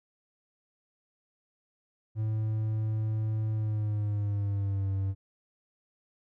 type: tone with pitch glide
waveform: triangle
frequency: 109 to 97.11 Hz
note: A2 to G2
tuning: -16 to -16 cents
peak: -25 dBFS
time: 2.15-5.15 s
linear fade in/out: 50 ms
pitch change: -200 cents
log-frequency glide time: 3.53-4.9 s
effects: none